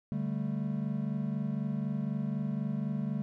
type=chord; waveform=triangle; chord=D suspended fourth; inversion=none; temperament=equal with one note detuned; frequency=146.24 / 196 / 220 Hz; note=D3 / G3 / A3; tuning=-7 / 0 / 0 cents; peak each=-33 dBFS; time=0.12-3.22 s; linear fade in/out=0 ms; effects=none